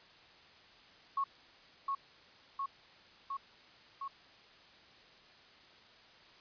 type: tone with echo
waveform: sine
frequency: 1100 Hz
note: C#6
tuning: 14 cents flat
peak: -30 dBFS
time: 1.17-1.24 s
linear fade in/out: 5 ms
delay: 710 ms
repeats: 4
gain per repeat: -2 dB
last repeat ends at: 4.08 s
effects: white hiss -59 dBFS RMS until 6.4 s + resampled to 11025 Hz